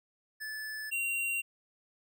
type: tone pair in turn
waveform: square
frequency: 1736 / 2756 Hz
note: A6 / F7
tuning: -24 / -24 cents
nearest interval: minor sixth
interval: 800 cents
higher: second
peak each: -38 / -31 dBFS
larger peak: second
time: 0.4-0.91 / 0.91-1.42 s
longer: neither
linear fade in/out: 20 ms
effects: none